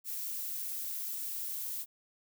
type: noise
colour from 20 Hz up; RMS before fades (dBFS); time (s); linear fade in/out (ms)
violet; -38; 0.04-1.86; 50
effects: none